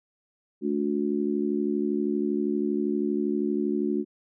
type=harmonic tone; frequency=72.6 Hz; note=D2; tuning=19 cents flat; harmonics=3 / 4 / 5; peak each=-28 / -28 / -28 dBFS; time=0.61-4.05 s; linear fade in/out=50 ms; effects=none